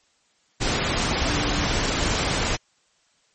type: tone in noise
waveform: sine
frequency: 293.7 Hz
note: D4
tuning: in tune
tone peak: -29 dBFS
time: 1.25-1.65 s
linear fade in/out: 20 ms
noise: pink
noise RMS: -23 dBFS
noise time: 0.6-2.57 s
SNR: -9 dB
effects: white hiss -64 dBFS RMS until 3.34 s + MP3 32 kbps